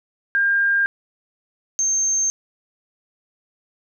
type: tone pair in turn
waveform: sine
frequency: 1604 / 6350 Hz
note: G6 / G8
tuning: +39 / +21 cents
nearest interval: 2 octaves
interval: 2382 cents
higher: second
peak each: -15 / -17 dBFS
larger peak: first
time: 0.35-0.86 / 1.79-2.3 s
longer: neither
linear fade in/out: 0 ms
effects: none